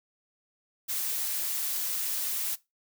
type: noise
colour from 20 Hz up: blue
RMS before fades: -31 dBFS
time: 0.88-2.56 s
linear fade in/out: 20 ms
effects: noise-tail reverb RT60 0.2 s tail -19 dB re dry